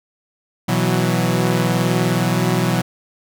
sawtooth chord, B suspended fourth, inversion none, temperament equal with one note detuned, 123.47 / 164.81 / 184.25 Hz, B2 / E3 / F#3, 0 / 0 / -7 cents, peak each -16 dBFS, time 0.68-2.82 s, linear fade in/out 10 ms, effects none

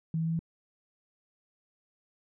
sine tone with pitch steps, 161.6 / 162.72 / 163.86 / 165 Hz, E3 / E3 / E3 / E3, -34 / -22 / -10 / +2 cents, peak -27 dBFS, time 0.14-0.392 s, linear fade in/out 2 ms, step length 63 ms, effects none

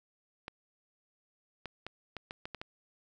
clicks, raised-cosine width 0.3 ms, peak -24 dBFS, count 8, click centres 0.481 / 1.657 / 1.866 / 2.167 / 2.309 / 2.455 / 2.547 / 2.615 s, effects none

